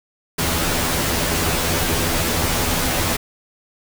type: noise with comb filter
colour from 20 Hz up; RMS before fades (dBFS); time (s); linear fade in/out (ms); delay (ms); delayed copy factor
pink; -20; 0.38-3.17; 10; 12; +1
effects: none